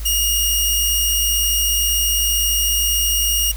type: tone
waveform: 10% pulse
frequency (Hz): 2857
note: F7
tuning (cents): +39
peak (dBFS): -7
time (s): 0.05-3.52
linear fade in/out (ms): 10
effects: added 52 Hz sine -24 dBFS peak until 3.56 s + white hiss -38 dBFS RMS until 3.56 s